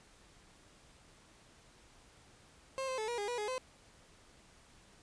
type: tone with pitch steps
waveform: 30% pulse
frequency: 532 / 520 / 435 / 478.4 / 409.3 / 485.6 / 419.6 / 514 Hz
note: C5 / C5 / A4 / A#4 / G#4 / B4 / G#4 / C5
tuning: +29 / -11 / -20 / +45 / -25 / -29 / +18 / -31 cents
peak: -33 dBFS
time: 2.78-3.58 s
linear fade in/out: 0 ms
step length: 100 ms
effects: pink hiss -62 dBFS RMS until 5.02 s + resampled to 22050 Hz